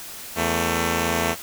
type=tone pair together; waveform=5% pulse; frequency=83.64 / 223.3 Hz; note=E2 / A3; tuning=+26 / +26 cents; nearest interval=octave + perfect fourth; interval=1700 cents; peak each=-12 dBFS; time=0.35-1.36 s; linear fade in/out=50 ms; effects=white hiss -37 dBFS RMS until 1.42 s